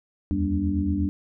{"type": "tone cluster", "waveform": "sine", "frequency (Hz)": [76.7, 85.1, 198, 239.8, 291.9], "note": ["D#2", "F2", "G3", "A#3", "D4"], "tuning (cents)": [-24, -44, 18, 49, -10], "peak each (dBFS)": [-30, -27, -27, -35, -26], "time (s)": [0.31, 1.09], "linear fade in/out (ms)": 0, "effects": []}